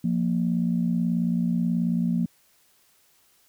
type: tone pair together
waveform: sine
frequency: 174.63 / 233.1 Hz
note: F3 / A#3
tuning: 0 / 0 cents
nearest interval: perfect fourth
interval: 500 cents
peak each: -23 / -24 dBFS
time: 0.04-2.26 s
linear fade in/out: 5 ms
effects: tanh soft clip ceiling -13 dBFS + white hiss -62 dBFS RMS until 3.48 s